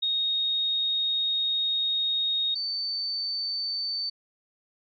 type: tone pair in turn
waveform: sine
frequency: 3729 / 4548 Hz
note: A#7 / C#8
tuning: 0 / +44 cents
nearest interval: minor third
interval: 344 cents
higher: second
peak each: -23 / -27 dBFS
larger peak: first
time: 0.02-2.55 / 2.55-4.1 s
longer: first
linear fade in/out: 10 ms
effects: MP3 64 kbps